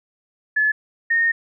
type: tone pair in turn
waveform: sine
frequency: 1719 / 1842.6 Hz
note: A6 / A#6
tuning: -41 / -21 cents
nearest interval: minor second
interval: 120 cents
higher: second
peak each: -15 dBFS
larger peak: neither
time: 0.56-0.72 / 1.1-1.32 s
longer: second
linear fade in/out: 10 ms
effects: none